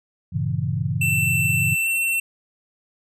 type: chord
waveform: sine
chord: G diminished seventh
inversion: none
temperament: equal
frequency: 98 / 116.54 / 138.59 / 164.81 Hz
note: G2 / Bb2 / Db3 / Fb3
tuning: 0 / 0 / 0 / 0 cents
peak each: -27 / -27 / -25 / -27 dBFS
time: 0.32-1.76 s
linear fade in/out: 20 ms
type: tone with pitch glide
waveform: square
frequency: 2678 to 2703 Hz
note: E7 to E7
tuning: +27 to +43 cents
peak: -20 dBFS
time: 1.01-2.2 s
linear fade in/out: 5 ms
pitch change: +16 cents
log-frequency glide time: 1.82-1.89 s
effects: none